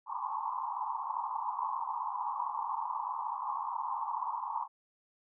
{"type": "band-pass noise", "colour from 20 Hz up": "white", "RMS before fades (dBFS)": -36, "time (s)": [0.06, 4.68], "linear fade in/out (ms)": 50, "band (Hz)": [840, 1100], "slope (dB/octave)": 96, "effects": []}